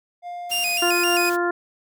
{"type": "tone with pitch glide", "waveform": "triangle", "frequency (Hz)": [704, 695.1], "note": ["F5", "F5"], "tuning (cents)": [14, -8], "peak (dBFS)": -28, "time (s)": [0.22, 1.26], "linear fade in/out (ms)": 50, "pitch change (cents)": -22, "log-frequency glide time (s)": [0.64, 0.71]}
{"type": "high-pass noise", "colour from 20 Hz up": "white", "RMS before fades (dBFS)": -37, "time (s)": [0.49, 1.37], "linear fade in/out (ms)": 20, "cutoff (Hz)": 100, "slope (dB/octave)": 96}
{"type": "tone with vibrato", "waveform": "sawtooth", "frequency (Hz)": 2637, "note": "E7", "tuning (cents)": 0, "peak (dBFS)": -18, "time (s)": [0.51, 1.3], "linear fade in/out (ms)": 10, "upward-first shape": "square", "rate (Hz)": 3.8, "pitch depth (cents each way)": 100}
{"type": "harmonic tone", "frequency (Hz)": 349.2, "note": "F4", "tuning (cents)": 0, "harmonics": [1, 2, 3, 4, 5], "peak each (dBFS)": [-22, -27, -29, -26, -31], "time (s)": [0.82, 1.51], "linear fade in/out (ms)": 5}
{"effects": []}